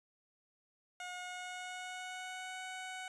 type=tone with pitch glide; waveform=15% pulse; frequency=722 to 745.3 Hz; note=F#5 to F#5; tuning=-43 to +12 cents; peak=-36 dBFS; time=1-3.08 s; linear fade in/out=2 ms; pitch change=+55 cents; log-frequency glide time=1.15-2.63 s; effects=resampled to 24000 Hz